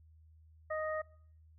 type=harmonic tone; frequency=622.3 Hz; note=D#5; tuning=in tune; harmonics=1 / 2 / 3; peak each=-35 / -41 / -43 dBFS; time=0.7-1.02 s; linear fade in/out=10 ms; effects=noise-tail reverb RT60 0.6 s tail -23 dB re dry + added 79 Hz sine -58 dBFS peak until 1.58 s